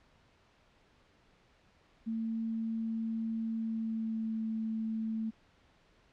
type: tone with pitch glide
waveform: sine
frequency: 224.8 to 221.6 Hz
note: A3 to A3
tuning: +37 to +13 cents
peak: -32 dBFS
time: 2.06-5.31 s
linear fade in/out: 20 ms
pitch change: -24 cents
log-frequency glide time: 3.48-4.42 s
effects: pink hiss -66 dBFS RMS until 6.12 s + low-pass 4000 Hz 12 dB/octave